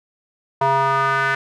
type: tone with band-pass filter sweep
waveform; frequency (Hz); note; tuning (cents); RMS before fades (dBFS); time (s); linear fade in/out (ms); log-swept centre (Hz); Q
square; 136; C#3; -33; -18; 0.61-1.35; 5; 880 to 1600; 3.6
effects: none